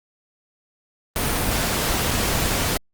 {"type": "noise with dropouts", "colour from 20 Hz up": "pink", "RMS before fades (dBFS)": -22, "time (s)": [1.16, 2.77], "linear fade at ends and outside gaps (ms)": 0, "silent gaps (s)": [2.107, 2.111], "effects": ["Opus 32 kbps"]}